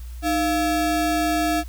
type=ring-modulated tone; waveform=square; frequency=502 Hz; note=B4; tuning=28 cents sharp; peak=-17 dBFS; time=0.22-1.64 s; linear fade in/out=50 ms; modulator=193 Hz; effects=added 60 Hz sine -32 dBFS peak until 1.68 s + white hiss -51 dBFS RMS until 1.68 s